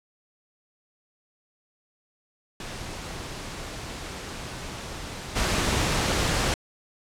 pink noise with level steps, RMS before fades -36 / -24 dBFS, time 2.6-6.54 s, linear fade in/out 2 ms, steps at 5.35 s, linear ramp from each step 20 ms, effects low-pass 8000 Hz 12 dB/octave

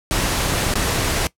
pink noise with dropouts, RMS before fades -20 dBFS, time 0.11-1.27 s, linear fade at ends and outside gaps 0 ms, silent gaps 0.739-0.755 s, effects noise-tail reverb RT60 0.1 s tail -19 dB re dry + low-pass 12000 Hz 12 dB/octave

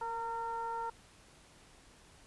sine tone with frequency modulation, 918 Hz, A#5, 27 cents flat, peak -35 dBFS, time 0.01-0.9 s, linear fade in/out 5 ms, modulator 454 Hz, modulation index 0.72, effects pink hiss -60 dBFS RMS until 2.26 s + resampled to 24000 Hz

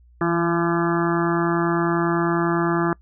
harmonic tone with a mistuned harmonic, 170 Hz, F3, 46 cents flat, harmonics 1 / 2 / 4 / 5 / 6 / 7 / 8 / 9 / 10, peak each -24 / -21 / -30 / -31 / -32 / -27 / -31 / -34 / -31 dBFS, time 0.21-2.93 s, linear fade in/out 2 ms, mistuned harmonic 1, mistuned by -23 cents, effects noise-tail reverb RT60 0.1 s tail -25 dB re dry + added 60 Hz sine -49 dBFS peak until 3.01 s

